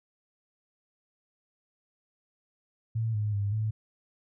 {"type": "tone with pitch steps", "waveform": "sine", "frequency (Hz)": [112.8, 105.5, 101.2, 108.7], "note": ["A2", "G#2", "G#2", "A2"], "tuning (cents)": [44, 28, -44, -21], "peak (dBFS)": -26, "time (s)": [2.95, 3.71], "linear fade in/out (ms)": 10, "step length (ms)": 190, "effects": []}